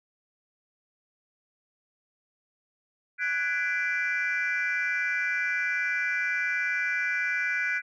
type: chord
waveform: sine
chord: G# half-diminished seventh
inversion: third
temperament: equal with one note detuned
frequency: 1480 / 1661.2 / 2009 / 2349 Hz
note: F#6 / G#6 / B6 / D7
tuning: 0 / 0 / +29 / 0 cents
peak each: -28 / -32 / -31 / -30 dBFS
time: 3.18-7.82 s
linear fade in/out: 50 ms
effects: tanh soft clip ceiling -19 dBFS